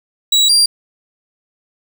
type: tone pair in turn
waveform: 35% pulse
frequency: 3892 / 4755 Hz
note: B7 / D8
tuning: -26 / +21 cents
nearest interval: minor third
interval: 347 cents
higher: second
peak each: -7 dBFS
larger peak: neither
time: 0.32-0.49 / 0.49-0.66 s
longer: neither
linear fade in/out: 5 ms
effects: none